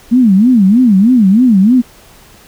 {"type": "tone with vibrato", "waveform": "sine", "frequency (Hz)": 220, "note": "A3", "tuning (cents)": 0, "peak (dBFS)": -4, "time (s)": [0.11, 1.82], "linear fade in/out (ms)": 20, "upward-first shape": "sine", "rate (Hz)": 3.2, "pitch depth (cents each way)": 280, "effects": ["pink hiss -41 dBFS RMS until 2.47 s"]}